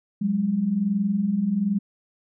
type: tone pair together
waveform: sine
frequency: 182.7 / 203.9 Hz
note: F#3 / G#3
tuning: -22 / -32 cents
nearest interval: major second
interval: 190 cents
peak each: -27 / -21 dBFS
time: 0.21-1.79 s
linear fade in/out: 10 ms
effects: none